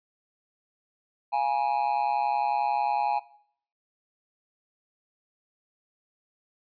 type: tone with amplitude modulation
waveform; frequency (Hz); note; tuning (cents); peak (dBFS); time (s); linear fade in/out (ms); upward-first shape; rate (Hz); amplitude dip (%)
triangle; 830.6; G#5; 0; -17; 1.32-3.2; 20; sine; 131; 90
effects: noise-tail reverb RT60 0.6 s tail -18 dB re dry + resampled to 11025 Hz